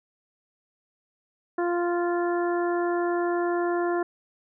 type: harmonic tone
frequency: 348.2 Hz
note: F4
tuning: 5 cents flat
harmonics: 1 / 2 / 3 / 4 / 5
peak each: -24 / -30 / -34 / -36 / -38 dBFS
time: 1.58-4.03 s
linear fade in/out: 5 ms
effects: none